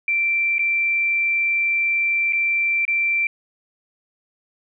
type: tone with dropouts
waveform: sine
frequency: 2349 Hz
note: D7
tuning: in tune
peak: -17 dBFS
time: 0.08-3.27 s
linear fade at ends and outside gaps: 2 ms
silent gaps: 0.583-0.592 / 2.325-2.331 / 2.852-2.879 s
effects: none